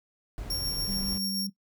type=noise; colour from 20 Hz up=brown; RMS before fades=-37 dBFS; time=0.38-1.18 s; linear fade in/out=0 ms
type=tone with tremolo; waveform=sawtooth; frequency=5530 Hz; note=F8; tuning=18 cents flat; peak=-26 dBFS; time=0.5-1.47 s; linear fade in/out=5 ms; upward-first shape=sine; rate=7 Hz; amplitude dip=30%
type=noise with exponential growth; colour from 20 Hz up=violet; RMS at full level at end=-41 dBFS; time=0.8-0.93 s; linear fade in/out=5 ms; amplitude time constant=28 ms
type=tone with vibrato; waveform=sine; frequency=196 Hz; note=G3; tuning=in tune; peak=-33 dBFS; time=0.87-1.5 s; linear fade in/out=10 ms; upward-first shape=sine; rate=11 Hz; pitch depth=12 cents each way
effects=noise-tail reverb RT60 0.1 s tail -18 dB re dry